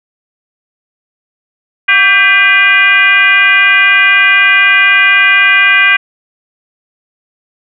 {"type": "tone with frequency modulation", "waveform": "sine", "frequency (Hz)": 2000, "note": "B6", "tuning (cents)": 21, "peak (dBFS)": -4, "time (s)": [1.88, 5.97], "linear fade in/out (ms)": 10, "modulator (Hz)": 424, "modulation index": 1.5, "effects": []}